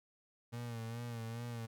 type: tone with vibrato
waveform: 35% pulse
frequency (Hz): 116.54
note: A#2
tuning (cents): 0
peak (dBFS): -39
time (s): 0.52-1.67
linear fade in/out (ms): 20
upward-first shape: sine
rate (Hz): 2.4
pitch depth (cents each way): 53
effects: none